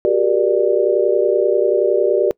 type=tone cluster; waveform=sine; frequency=371.3 / 401.8 / 473.6 / 592 Hz; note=F#4 / G4 / A#4 / D5; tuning=+6 / +43 / +27 / +14 cents; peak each=-18 dBFS; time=0.05-2.31 s; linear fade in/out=0 ms; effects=noise-tail reverb RT60 0.1 s tail -25 dB re dry